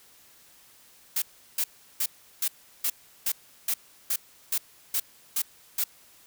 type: noise bursts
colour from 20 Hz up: blue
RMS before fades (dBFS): -26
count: 12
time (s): 1.16-5.84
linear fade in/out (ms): 5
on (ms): 60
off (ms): 360
effects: white hiss -56 dBFS RMS until 6.26 s